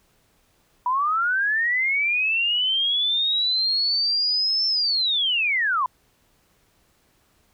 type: linear two-way sweep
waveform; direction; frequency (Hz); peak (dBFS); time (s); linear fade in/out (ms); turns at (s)
sine; up then down; 966 to 5350 to 966; -19; 0.86-5.86; 2; 4.67
effects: pink hiss -63 dBFS RMS until 7.53 s